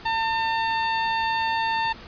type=tone; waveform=sawtooth; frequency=901 Hz; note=A5; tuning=41 cents sharp; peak=-18 dBFS; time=0.05-1.93 s; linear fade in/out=10 ms; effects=pink hiss -43 dBFS RMS until 2.07 s + resampled to 11025 Hz